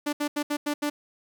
sawtooth tone bursts at uneven times, 293.7 Hz, D4, in tune, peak -21 dBFS, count 6, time 0.06-0.13 / 0.2-0.28 / 0.36-0.43 / 0.5-0.57 / 0.66-0.74 / 0.82-0.9 s, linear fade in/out 10 ms, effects 10-bit

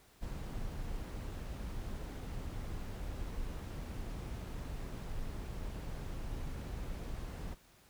brown noise, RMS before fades -41 dBFS, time 0.21-7.55 s, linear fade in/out 20 ms, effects pink hiss -64 dBFS RMS until 7.89 s

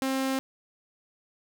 sawtooth tone, 265.9 Hz, C4, 28 cents sharp, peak -22 dBFS, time 0.02-0.39 s, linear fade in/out 0 ms, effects none

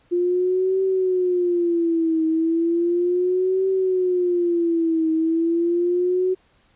sine tone with vibrato, 349.2 Hz, F4, in tune, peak -17 dBFS, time 0.11-6.35 s, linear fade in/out 20 ms, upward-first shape triangle, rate 0.35 Hz, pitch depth 160 cents each way, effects pink hiss -60 dBFS RMS until 6.75 s + resampled to 8000 Hz

